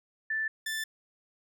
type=tone pair in turn; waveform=sine / sawtooth; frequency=1762 / 1762 Hz; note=A6 / A6; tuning=+2 / +2 cents; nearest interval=unison; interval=0 cents; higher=neither; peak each=-28 dBFS; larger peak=neither; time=0.3-0.48 / 0.66-0.84 s; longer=neither; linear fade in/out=5 ms; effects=none